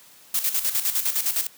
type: noise with tremolo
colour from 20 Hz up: blue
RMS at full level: -22 dBFS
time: 0.34-1.47 s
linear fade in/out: 5 ms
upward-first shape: square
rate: 9.8 Hz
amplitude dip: 65%
effects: white hiss -51 dBFS RMS until 1.57 s + high-pass 100 Hz 12 dB/octave